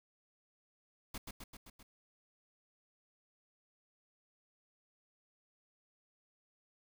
pink noise with echo, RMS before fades -43 dBFS, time 1.14-1.18 s, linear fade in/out 5 ms, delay 130 ms, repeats 5, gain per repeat -3 dB, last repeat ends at 1.83 s, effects none

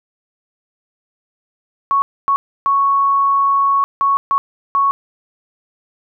sine tone bursts at uneven times, 1108.7 Hz, C#6, in tune, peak -11 dBFS, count 6, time 1.91-2.02 / 2.28-2.36 / 2.66-3.84 / 4.01-4.17 / 4.31-4.38 / 4.75-4.91 s, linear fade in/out 0 ms, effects none

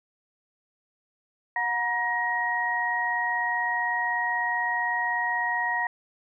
sine tone cluster, 727 / 952 / 1888 Hz, F#5 / A#5 / A#6, -31 / +36 / +22 cents, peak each -32 / -29 / -26 dBFS, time 1.56-5.87 s, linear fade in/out 2 ms, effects none

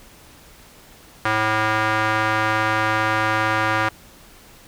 square tone with band-pass filter, 108.8 Hz, A2, 19 cents flat, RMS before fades -20 dBFS, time 1.25-3.89 s, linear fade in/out 5 ms, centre 1400 Hz, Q 1.6, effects pink hiss -47 dBFS RMS until 4.67 s

